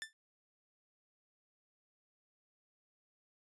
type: tone with exponential decay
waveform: sawtooth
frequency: 1771 Hz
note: A6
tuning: 11 cents sharp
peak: -34 dBFS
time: 0.02-0.13 s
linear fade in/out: 0 ms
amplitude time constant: 23 ms
effects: resampled to 24000 Hz